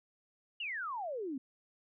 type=exponential sweep; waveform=sine; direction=down; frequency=2960 to 250.7 Hz; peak=-36 dBFS; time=0.6-1.38 s; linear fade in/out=5 ms; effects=none